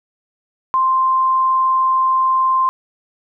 sine tone, 1046.5 Hz, C6, in tune, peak -12 dBFS, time 0.74-2.69 s, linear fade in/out 0 ms, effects none

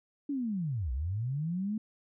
sine linear two-way sweep, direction down then up, 293.7 to 58.27 to 221.8 Hz, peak -30 dBFS, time 0.29-1.78 s, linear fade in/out 5 ms, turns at 0.92 s, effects none

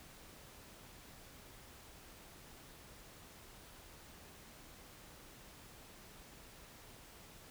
silence, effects pink hiss -57 dBFS RMS until 7.5 s

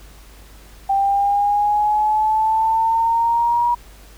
sine exponential sweep, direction up, 784 to 961 Hz, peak -14 dBFS, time 0.89-3.75 s, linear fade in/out 10 ms, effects added 50 Hz sine -42 dBFS peak until 4.17 s + pink hiss -47 dBFS RMS until 4.17 s

